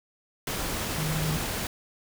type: tone in noise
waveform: sine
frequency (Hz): 155.56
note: D#3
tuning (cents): 0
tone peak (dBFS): -27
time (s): 0.98-1.37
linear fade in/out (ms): 2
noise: pink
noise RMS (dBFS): -31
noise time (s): 0.47-1.67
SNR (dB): +1
effects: none